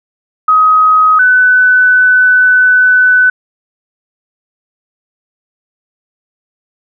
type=tone pair in turn; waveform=sine; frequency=1262 / 1500.8 Hz; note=D#6 / F#6; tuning=+24 / +24 cents; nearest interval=minor third; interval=300 cents; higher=second; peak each=-4 dBFS; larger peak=neither; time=0.48-1.19 / 1.19-3.3 s; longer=second; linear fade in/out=5 ms; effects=none